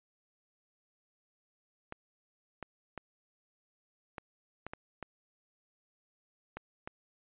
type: clicks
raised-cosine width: 0.5 ms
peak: -25 dBFS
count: 9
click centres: 1.924 / 2.627 / 2.977 / 4.182 / 4.666 / 4.735 / 5.027 / 6.57 / 6.875 s
effects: resampled to 8000 Hz